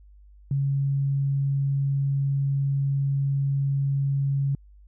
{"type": "tone", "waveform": "sine", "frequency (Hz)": 138.59, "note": "C#3", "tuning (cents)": 0, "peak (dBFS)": -21, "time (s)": [0.51, 4.55], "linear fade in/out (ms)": 2, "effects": ["added 50 Hz sine -48 dBFS peak until 4.87 s"]}